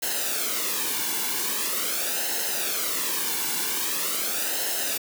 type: noise with flanger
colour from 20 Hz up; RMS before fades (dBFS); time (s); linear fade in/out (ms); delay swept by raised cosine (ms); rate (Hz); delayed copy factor
white; -27; 0.02-4.98; 10; 0.85 to 1.6; 0.43; -0.65
effects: high-pass 200 Hz 12 dB/octave